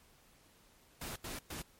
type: noise bursts at uneven times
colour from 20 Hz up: pink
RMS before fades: -43 dBFS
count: 3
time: 1.01-1.16 / 1.24-1.39 / 1.5-1.62 s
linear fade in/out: 5 ms
effects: pink hiss -65 dBFS RMS until 1.79 s + MP3 64 kbps